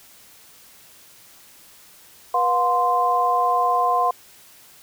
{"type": "tone cluster", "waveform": "sine", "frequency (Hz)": [487.6, 718, 1040], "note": ["B4", "F5", "C6"], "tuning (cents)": [-22, 48, -11], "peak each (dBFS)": [-27, -20, -19], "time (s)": [2.34, 4.11], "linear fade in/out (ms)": 5, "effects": ["white hiss -49 dBFS RMS until 4.82 s"]}